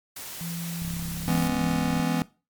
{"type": "noise", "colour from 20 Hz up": "white", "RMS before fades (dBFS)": -38, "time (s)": [0.16, 1.48], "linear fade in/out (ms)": 5}
{"type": "tone", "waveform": "sine", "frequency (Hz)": 168.8, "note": "E3", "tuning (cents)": 41, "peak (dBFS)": -31, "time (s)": [0.41, 1.67], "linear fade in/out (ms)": 0}
{"type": "click train", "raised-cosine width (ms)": 5, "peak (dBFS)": -26, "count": 41, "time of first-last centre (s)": [0.82, 1.996], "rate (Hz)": 34}
{"type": "chord", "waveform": "square", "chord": "C# minor seventh", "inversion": "first", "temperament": "just", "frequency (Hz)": [166.31, 207.9, 249.5, 277.2], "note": ["E3", "G#3", "B3", "C#4"], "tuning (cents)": [16, 2, 18, 0], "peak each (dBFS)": [-28, -32, -28, -33], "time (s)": [1.28, 2.22], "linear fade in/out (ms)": 0}
{"effects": ["noise-tail reverb RT60 0.3 s tail -19 dB re dry", "MP3 96 kbps"]}